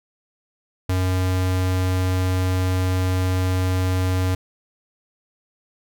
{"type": "tone", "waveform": "square", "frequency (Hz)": 92.4, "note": "F#2", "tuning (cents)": -2, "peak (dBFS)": -19, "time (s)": [0.89, 4.35], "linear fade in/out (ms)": 5, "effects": []}